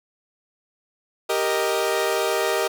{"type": "chord", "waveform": "sawtooth", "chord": "Eb major", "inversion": "first", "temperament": "equal", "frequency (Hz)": [392, 466.2, 622.3], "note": ["G4", "Bb4", "Eb5"], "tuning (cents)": [0, 0, 0], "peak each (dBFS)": -21, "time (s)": [1.29, 2.68], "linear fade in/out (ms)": 10, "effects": []}